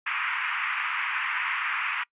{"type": "band-pass noise", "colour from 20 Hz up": "white", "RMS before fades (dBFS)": -29, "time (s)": [0.06, 2.04], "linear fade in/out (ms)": 10, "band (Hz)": [1000, 2600], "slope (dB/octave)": 48, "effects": ["noise-tail reverb RT60 0.1 s tail -24 dB re dry", "resampled to 8000 Hz"]}